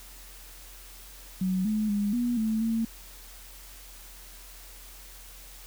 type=tone with pitch steps; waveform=sine; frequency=186.3 / 214.3 / 204.4 / 241.6 / 219.7 / 226.2 Hz; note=F#3 / A3 / G#3 / B3 / A3 / A3; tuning=+12 / -45 / -27 / -38 / -2 / +48 cents; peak=-24 dBFS; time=1.41-2.85 s; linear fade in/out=5 ms; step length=240 ms; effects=added 43 Hz sine -48 dBFS peak until 5.66 s + white hiss -49 dBFS RMS until 5.66 s